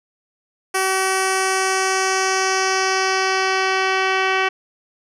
10% pulse tone with low-pass filter sweep, 380.2 Hz, F#4, 47 cents sharp, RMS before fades -19 dBFS, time 0.74-4.49 s, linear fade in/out 10 ms, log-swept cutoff 11000 to 3200 Hz, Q 1.9, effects none

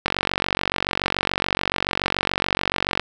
click train, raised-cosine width 0.3 ms, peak -3 dBFS, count 139, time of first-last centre 0.06-2.996 s, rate 47 Hz, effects none

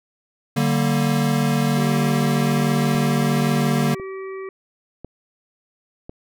square chord, G minor, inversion second, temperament equal with one note detuned, 146.83 / 191.85 / 233.1 Hz, D3 / G3 / Bb3, 0 / -37 / 0 cents, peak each -21 / -25 / -22 dBFS, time 0.56-3.95 s, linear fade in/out 10 ms
harmonic tone, 383.6 Hz, G4, 37 cents flat, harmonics 1 / 3 / 5 / 6, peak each -29 / -39 / -43 / -45 dBFS, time 1.77-4.49 s, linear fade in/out 2 ms
click train, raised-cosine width 2 ms, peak -21 dBFS, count 4, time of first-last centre 2.95-6.095 s, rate 0.954 Hz
effects none

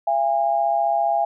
sine tone pair together, 679 / 814 Hz, F5 / G#5, -49 / -35 cents, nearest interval minor third, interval 314 cents, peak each -20 dBFS, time 0.07-1.25 s, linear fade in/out 5 ms, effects none

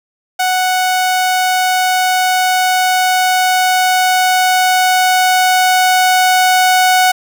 sawtooth tone with level ramp, 740 Hz, F#5, in tune, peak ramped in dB -8 to -4 dBFS, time 0.39-7.12 s, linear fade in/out 10 ms, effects none

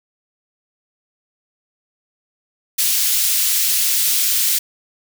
white high-pass noise, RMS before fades -17 dBFS, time 2.78-4.59 s, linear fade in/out 10 ms, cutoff 3000 Hz, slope 12 dB/octave, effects none

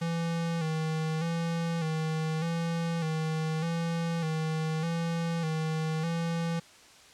square tone with vibrato, 162.7 Hz, E3, 22 cents flat, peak -29 dBFS, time 0.01-6.6 s, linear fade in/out 10 ms, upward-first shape square, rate 0.83 Hz, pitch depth 48 cents each way, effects white hiss -54 dBFS RMS until 7.13 s + low-pass 7000 Hz 12 dB/octave

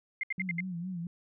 sine tone bursts, 2100 Hz, C7, 6 cents sharp, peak -29 dBFS, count 5, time 0.21-0.605 s, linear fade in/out 2 ms, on 23 ms, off 70 ms
sine tone with vibrato, 177.8 Hz, F3, 31 cents sharp, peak -34 dBFS, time 0.38-1.07 s, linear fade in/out 2 ms, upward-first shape sine, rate 4.4 Hz, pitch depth 100 cents each way
effects none

